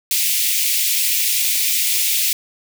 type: high-pass noise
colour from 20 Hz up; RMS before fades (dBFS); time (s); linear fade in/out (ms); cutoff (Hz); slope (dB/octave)
white; -18; 0.11-2.33; 2; 2100; 48
effects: none